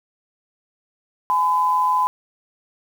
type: tone pair together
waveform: sine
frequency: 843.6 / 1010 Hz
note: G#5 / B5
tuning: +27 / +39 cents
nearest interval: minor third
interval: 312 cents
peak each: -24 / -16 dBFS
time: 1.3-2.07 s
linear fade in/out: 0 ms
effects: 7-bit

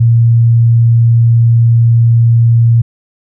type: tone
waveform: sine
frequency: 116.4 Hz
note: A#2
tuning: 2 cents flat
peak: -4 dBFS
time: 0-2.82 s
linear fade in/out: 10 ms
effects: none

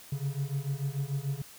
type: beating tone pair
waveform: triangle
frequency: 135.7 / 142.5 Hz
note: C#3 / C#3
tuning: -36 / +48 cents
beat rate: 6.8 Hz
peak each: -31 dBFS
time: 0.12-1.42 s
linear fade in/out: 5 ms
effects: white hiss -51 dBFS RMS until 1.58 s

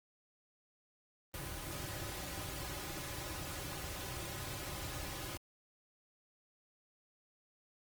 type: noise with comb filter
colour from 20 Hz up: pink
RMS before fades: -43 dBFS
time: 1.34-5.37 s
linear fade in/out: 0 ms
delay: 4.4 ms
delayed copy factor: -0.8
effects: Opus 24 kbps

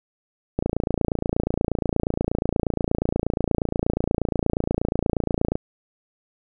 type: click train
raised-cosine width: 2 ms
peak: -8 dBFS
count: 142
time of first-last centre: 0.59-5.555 s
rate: 28.4 Hz
effects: none

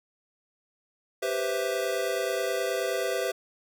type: chord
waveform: square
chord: C major seventh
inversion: second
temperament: equal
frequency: 392 / 493.9 / 523.3 / 659.3 Hz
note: G4 / B4 / C5 / E5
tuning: 0 / 0 / 0 / 0 cents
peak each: -33 dBFS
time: 1.22-3.32 s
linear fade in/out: 10 ms
effects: none

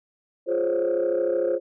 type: chord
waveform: sine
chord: Db major seventh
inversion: first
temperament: equal with one note detuned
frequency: 349.2 / 415.3 / 523.3 / 556.6 Hz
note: F4 / Ab4 / C5 / Db5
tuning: 0 / 0 / 0 / +7 cents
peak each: -26 / -28 / -22 / -28 dBFS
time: 0.46-1.6 s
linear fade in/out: 50 ms
effects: tanh soft clip ceiling -15 dBFS

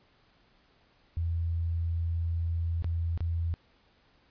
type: tone with dropouts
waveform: sine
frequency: 83.8 Hz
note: E2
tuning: 29 cents sharp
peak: -27 dBFS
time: 1.17-3.54 s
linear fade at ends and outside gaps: 0 ms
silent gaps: 2.823-2.844 / 3.176-3.206 s
effects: pink hiss -65 dBFS RMS until 4.3 s + resampled to 11025 Hz

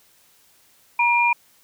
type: tone pair together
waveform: sine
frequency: 952.8 / 2401 Hz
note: A#5 / D7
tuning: +38 / +38 cents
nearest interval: octave + major third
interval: 1600 cents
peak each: -18 dBFS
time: 0.99-1.33 s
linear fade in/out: 5 ms
effects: white hiss -57 dBFS RMS until 1.63 s

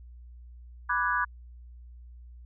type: chord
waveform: sine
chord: G# half-diminished seventh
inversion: first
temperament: equal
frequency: 987.8 / 1174.7 / 1480 / 1661.2 Hz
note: B5 / D6 / F#6 / G#6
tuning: 0 / 0 / 0 / 0 cents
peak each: -30 dBFS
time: 0.89-1.25 s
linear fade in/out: 10 ms
effects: added 60 Hz sine -45 dBFS peak until 2.45 s

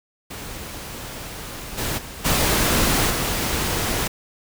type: noise with level steps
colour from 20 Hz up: pink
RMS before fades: -34 / -25 / -36 / -19 / -23 dBFS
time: 0.3-4.08 s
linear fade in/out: 10 ms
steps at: 1.77 / 1.97 / 2.24 / 3.09 s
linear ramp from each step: 20 ms
effects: none

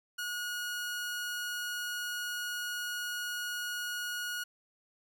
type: tone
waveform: sawtooth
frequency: 1448 Hz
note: F#6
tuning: 38 cents flat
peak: -31 dBFS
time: 0.18-4.44 s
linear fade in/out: 10 ms
effects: none

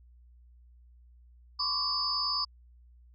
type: tone cluster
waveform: sine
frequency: 1022 / 1112 / 1171 / 4630 / 5040 Hz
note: C6 / C#6 / D6 / D8 / D#8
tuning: -41 / +5 / -5 / -25 / +21 cents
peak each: -39 / -39 / -39 / -32 / -31 dBFS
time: 1.59-2.45 s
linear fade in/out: 10 ms
effects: added 60 Hz sine -54 dBFS peak until 3.14 s

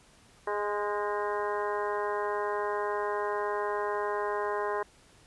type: harmonic tone with a mistuned harmonic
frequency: 207 Hz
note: G#3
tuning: 5 cents flat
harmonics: 2 / 3 / 4 / 5 / 6 / 7 / 8 / 9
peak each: -32 / -37 / -37 / -34 / -44 / -44 / -42 / -43 dBFS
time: 0.47-4.83 s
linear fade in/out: 5 ms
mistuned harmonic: 8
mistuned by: -44 cents
effects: pink hiss -59 dBFS RMS until 5.26 s + resampled to 24000 Hz

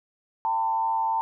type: tone with frequency modulation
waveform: sine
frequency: 897 Hz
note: A5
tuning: 33 cents sharp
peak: -22 dBFS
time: 0.45-1.21 s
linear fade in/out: 0 ms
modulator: 103 Hz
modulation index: 0.68
effects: none

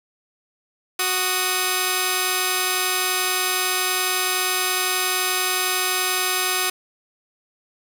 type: tone pair together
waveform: 5% pulse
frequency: 370 / 1243.8 Hz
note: F#4 / D#6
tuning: 0 / -1 cents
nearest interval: octave + major sixth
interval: 2099 cents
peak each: -11 dBFS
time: 0.99-6.7 s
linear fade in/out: 5 ms
effects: none

